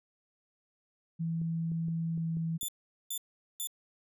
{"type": "tone with pitch glide", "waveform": "sine", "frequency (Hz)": [164.81, 163.86], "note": ["E3", "E3"], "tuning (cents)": [0, -10], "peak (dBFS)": -30, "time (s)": [1.19, 2.58], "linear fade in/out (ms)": 20, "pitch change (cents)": -10, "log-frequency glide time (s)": [2.14, 2.26]}
{"type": "clicks", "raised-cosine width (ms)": 3, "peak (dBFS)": -36, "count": 6, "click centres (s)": [1.416, 1.718, 1.884, 2.177, 2.37, 2.631]}
{"type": "tone bursts", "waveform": "5% pulse", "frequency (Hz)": 3520, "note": "A7", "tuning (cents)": 0, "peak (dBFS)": -26, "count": 3, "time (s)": [2.61, 3.672], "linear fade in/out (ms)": 2, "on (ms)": 74, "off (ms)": 420}
{"effects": []}